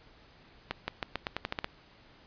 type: accelerating click train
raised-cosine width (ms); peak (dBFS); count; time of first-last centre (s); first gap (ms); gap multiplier
0.3; -15; 10; 0.71-1.644; 170; 0.87
effects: pink hiss -58 dBFS RMS until 2.26 s + resampled to 11025 Hz